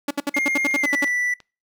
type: tone bursts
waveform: sawtooth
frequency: 285.5 Hz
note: D4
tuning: 49 cents flat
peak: -16 dBFS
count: 11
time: 0.08-1.048 s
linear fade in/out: 5 ms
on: 28 ms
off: 66 ms
type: tone with pitch glide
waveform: triangle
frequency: 2123 to 1969.4 Hz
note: C7 to B6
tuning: +25 to -5 cents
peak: -18 dBFS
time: 0.34-1.34 s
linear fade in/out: 5 ms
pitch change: -130 cents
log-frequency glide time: 0.8-0.91 s
type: clicks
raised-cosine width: 0.2 ms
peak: -26 dBFS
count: 4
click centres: 0.712 / 0.837 / 1.076 / 1.403 s
effects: noise-tail reverb RT60 0.3 s tail -23 dB re dry